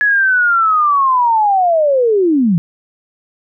sine linear sweep, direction down, 1700 to 156.5 Hz, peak -9 dBFS, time 0.01-2.58 s, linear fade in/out 0 ms, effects none

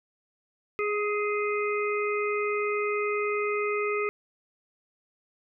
harmonic tone with a mistuned harmonic, 415.3 Hz, G#4, in tune, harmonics 1 / 3 / 5 / 6, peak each -27 / -32 / -34 / -35 dBFS, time 0.79-4.09 s, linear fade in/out 0 ms, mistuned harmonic 3, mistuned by +15 cents, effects none

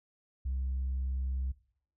sine tone, 65.41 Hz, C2, in tune, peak -29 dBFS, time 0.45-1.52 s, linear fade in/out 10 ms, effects noise-tail reverb RT60 0.6 s tail -20 dB re dry + tanh soft clip ceiling -28 dBFS

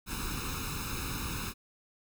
pink noise with comb filter, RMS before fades -36 dBFS, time 0.06-1.54 s, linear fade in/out 50 ms, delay 0.77 ms, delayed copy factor +1, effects none

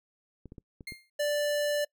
clicks, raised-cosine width 3 ms, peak -32 dBFS, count 5, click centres 0.457 / 0.521 / 0.582 / 0.808 / 0.922 s
30% pulse tone with exponential decay, 2120 Hz, C7, 22 cents sharp, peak -32 dBFS, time 0.87-1.1 s, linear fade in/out 5 ms, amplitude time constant 49 ms
square tone, 587.3 Hz, D5, in tune, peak -27 dBFS, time 1.19-1.85 s, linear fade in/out 10 ms
effects noise-tail reverb RT60 0.1 s tail -24 dB re dry

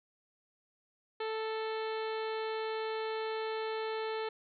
harmonic tone with a mistuned harmonic, 440.3 Hz, A4, 1 cent sharp, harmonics 1 / 2 / 3 / 4 / 5 / 6 / 7 / 8 / 9 / 10, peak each -35 / -41 / -45 / -47 / -49 / -51 / -52 / -53 / -54 / -55 dBFS, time 1.2-4.29 s, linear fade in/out 5 ms, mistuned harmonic 10, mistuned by -62 cents, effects none

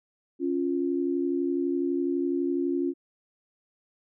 sine tone pair together, 277.2 / 349.2 Hz, C#4 / F4, 0 / 0 cents, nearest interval major third, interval 400 cents, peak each -27 dBFS, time 0.39-2.94 s, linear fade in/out 50 ms, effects none

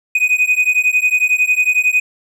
triangle beating tone pair, 2489 / 2500 Hz, D#7 / D#7, 0 / +8 cents, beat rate 11 Hz, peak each -13 dBFS, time 0.15-2 s, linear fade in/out 5 ms, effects none

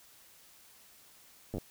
slowing click train, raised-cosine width 2 ms, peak -24 dBFS, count 5, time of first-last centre 1.54-1.582 s, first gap 9 ms, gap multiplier 1.11, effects white hiss -59 dBFS RMS until 1.7 s

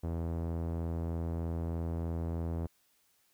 sawtooth tone with low-pass filter, 83.2 Hz, E2, 17 cents sharp, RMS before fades -35 dBFS, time 0.03-2.67 s, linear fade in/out 10 ms, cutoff 690 Hz, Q 0.77, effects white hiss -71 dBFS RMS until 3.33 s

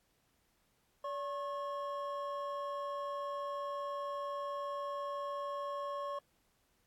triangle tone pair together, 573.2 / 1087 Hz, D5 / C#6, -42 / -34 cents, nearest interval major seventh, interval 1108 cents, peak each -38 / -38 dBFS, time 1.04-6.19 s, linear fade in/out 5 ms, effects pink hiss -75 dBFS RMS until 6.86 s + AAC 64 kbps

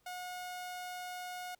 sawtooth tone, 724 Hz, F#5, 38 cents flat, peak -37 dBFS, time 0.06-1.55 s, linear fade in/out 5 ms, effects pink hiss -73 dBFS RMS until 1.59 s

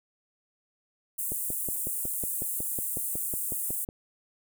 pink high-pass noise, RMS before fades -32 dBFS, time 1.18-3.85 s, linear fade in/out 10 ms, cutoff 8300 Hz, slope 48 dB/octave
click train, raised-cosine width 2 ms, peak -23 dBFS, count 15, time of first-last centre 1.32-3.889 s, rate 5.45 Hz
effects none

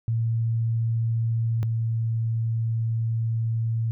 sine tone pair in turn, 114.3 / 113.65 Hz, A#2 / A#2, -34 / -43 cents, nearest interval unison, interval 9 cents, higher first, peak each -21 / -22 dBFS, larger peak first, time 0.08-1.63 / 1.63-3.91 s, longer second, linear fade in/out 0 ms, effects none

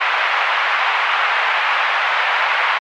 pink band-pass noise, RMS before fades -17 dBFS, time 0-2.79 s, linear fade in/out 20 ms, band 840 to 2700 Hz, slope 24 dB/octave, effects MP3 64 kbps

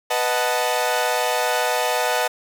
sawtooth chord, B dominant seventh, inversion none, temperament equal, 493.9 / 622.3 / 740 / 880 Hz, B4 / D#5 / F#5 / A5, 0 / 0 / 0 / 0 cents, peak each -21 dBFS, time 0.1-2.28 s, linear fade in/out 10 ms, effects none

